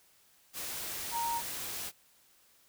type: tone in noise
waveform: sine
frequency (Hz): 932.3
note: A#5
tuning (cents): 0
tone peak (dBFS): -31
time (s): 1.11-1.42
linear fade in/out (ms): 50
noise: white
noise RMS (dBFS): -39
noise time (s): 0.53-1.92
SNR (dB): +5
effects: white hiss -65 dBFS RMS until 2.68 s